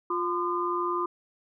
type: tone cluster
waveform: sine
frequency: 351.8 / 1024 / 1212 Hz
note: F4 / C6 / D#6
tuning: +13 / -38 / -46 cents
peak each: -30 dBFS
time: 0.1-1.06 s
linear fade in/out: 5 ms
effects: none